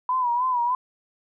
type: tone with vibrato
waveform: sine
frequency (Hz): 987.8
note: B5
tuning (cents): 0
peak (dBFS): -20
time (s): 0.09-0.75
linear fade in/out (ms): 2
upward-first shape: sine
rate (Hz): 3.3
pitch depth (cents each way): 76
effects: none